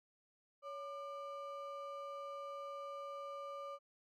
triangle ring-modulated tone, 880 Hz, A5, in tune, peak -39 dBFS, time 0.62-3.79 s, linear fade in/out 50 ms, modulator 319 Hz, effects none

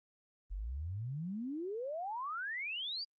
sine exponential sweep, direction up, 42.96 to 4859 Hz, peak -37 dBFS, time 0.5-3.05 s, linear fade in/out 20 ms, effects Opus 32 kbps

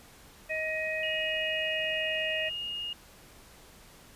harmonic tone, 629 Hz, D#5, 19 cents sharp, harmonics 1 / 3 / 4, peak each -34 / -34 / -34 dBFS, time 0.49-2.5 s, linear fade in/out 20 ms
sine tone with pitch glide, 2885 to 2849 Hz, F#7 to F7, -44 to +34 cents, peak -33 dBFS, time 1.03-2.93 s, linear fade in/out 2 ms, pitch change -22 cents, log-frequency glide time 1.2-2.34 s
effects pink hiss -54 dBFS RMS until 4.15 s + resampled to 32000 Hz

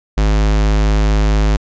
square tone, 52.2 Hz, G#1, 10 cents sharp, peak -11 dBFS, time 0.17-1.57 s, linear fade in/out 10 ms, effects resampled to 16000 Hz

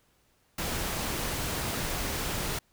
pink noise, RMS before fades -32 dBFS, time 0.58-2.59 s, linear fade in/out 5 ms, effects pink hiss -68 dBFS RMS until 2.72 s

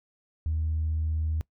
sine tone, 78.8 Hz, D#2, 23 cents sharp, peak -24 dBFS, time 0.46-1.41 s, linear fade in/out 0 ms, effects noise-tail reverb RT60 0.1 s tail -23 dB re dry + tanh soft clip ceiling -21 dBFS

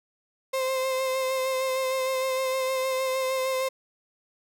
35% pulse tone with vibrato, 523.3 Hz, C5, in tune, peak -23 dBFS, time 0.53-3.69 s, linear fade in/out 10 ms, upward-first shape sine, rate 6.5 Hz, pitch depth 22 cents each way, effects none

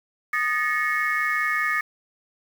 sine tone cluster, 1232 / 1735 / 1880 / 2189 Hz, D#6 / A6 / A#6 / C#7, -17 / -25 / +14 / -22 cents, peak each -26 dBFS, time 0.33-1.81 s, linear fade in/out 5 ms, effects tanh soft clip ceiling -13 dBFS + 7-bit

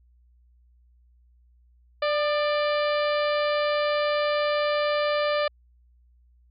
harmonic tone with a mistuned harmonic, 590 Hz, D5, 8 cents sharp, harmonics 1 / 2 / 3 / 4 / 5 / 6 / 7 / 8, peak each -23 / -29 / -33 / -35 / -37 / -39 / -40 / -41 dBFS, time 2.02-5.48 s, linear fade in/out 5 ms, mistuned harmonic 2, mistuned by +35 cents, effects added 60 Hz sine -56 dBFS peak until 6.5 s

